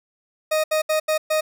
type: tone bursts at uneven times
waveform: 40% pulse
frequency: 622.3 Hz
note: D#5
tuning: in tune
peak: -17 dBFS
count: 5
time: 0.51-0.64 / 0.71-0.82 / 0.89-1 / 1.08-1.18 / 1.3-1.41 s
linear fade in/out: 10 ms
effects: none